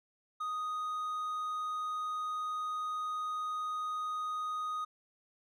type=tone; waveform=triangle; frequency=1244.5 Hz; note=D#6; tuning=in tune; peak=-32 dBFS; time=0.4-4.85 s; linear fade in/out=10 ms; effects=none